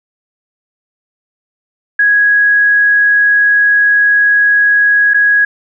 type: tone with dropouts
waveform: sine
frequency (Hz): 1661.2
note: G#6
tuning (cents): 0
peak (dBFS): -6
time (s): 1.99-5.45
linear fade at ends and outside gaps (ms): 5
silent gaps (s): 5.136-5.143
effects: none

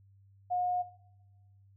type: tone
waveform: sine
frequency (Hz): 720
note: F#5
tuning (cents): -47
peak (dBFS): -28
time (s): 0.5-0.83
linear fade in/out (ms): 20
effects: noise-tail reverb RT60 1.0 s tail -18 dB re dry + added 98 Hz sine -58 dBFS peak until 1.76 s

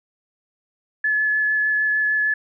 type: tone with vibrato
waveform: sine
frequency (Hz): 1716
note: A6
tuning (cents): -44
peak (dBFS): -17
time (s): 1.04-2.34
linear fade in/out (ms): 5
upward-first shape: sine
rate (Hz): 6.6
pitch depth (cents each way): 10
effects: none

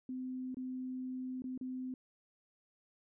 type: tone with dropouts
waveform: sine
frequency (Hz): 256.4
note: C4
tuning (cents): -35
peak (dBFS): -38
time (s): 0.09-1.94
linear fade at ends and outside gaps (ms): 2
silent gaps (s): 0.545-0.569 / 1.421-1.441 / 1.577-1.611
effects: none

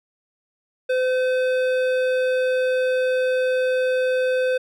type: tone with hard clipping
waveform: sine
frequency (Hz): 511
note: C5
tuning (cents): -41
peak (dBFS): -20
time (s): 0.89-4.58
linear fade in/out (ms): 10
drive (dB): 12
effects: none

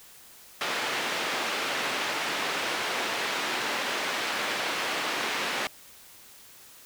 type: band-pass noise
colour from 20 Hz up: white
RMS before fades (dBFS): -30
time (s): 0.61-5.67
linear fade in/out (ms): 0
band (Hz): 280 to 2800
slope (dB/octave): 12
effects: white hiss -51 dBFS RMS until 6.85 s

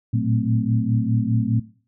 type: tone cluster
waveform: sine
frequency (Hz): 113 / 117.9 / 186.2 / 221.6 / 260.7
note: A2 / A#2 / F#3 / A3 / C4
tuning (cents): +47 / +20 / +11 / +13 / -6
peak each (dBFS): -23 / -23 / -29 / -25 / -27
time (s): 0.13-1.6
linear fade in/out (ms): 10
effects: noise-tail reverb RT60 0.4 s tail -17 dB re dry

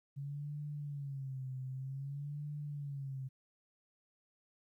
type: tone with vibrato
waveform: sine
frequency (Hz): 138.59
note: C#3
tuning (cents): 0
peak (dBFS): -39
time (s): 0.16-3.29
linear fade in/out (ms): 20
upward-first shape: sine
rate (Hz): 0.53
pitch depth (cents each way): 110
effects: 13-bit

